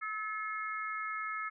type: harmonic tone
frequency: 430.9 Hz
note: A4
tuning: 36 cents flat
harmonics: 3 / 4 / 5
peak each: -37 / -42 / -41 dBFS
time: 0.01-1.5 s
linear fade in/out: 20 ms
effects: none